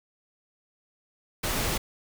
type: noise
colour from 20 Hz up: pink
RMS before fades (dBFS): -28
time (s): 1.43-1.78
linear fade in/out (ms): 10
effects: none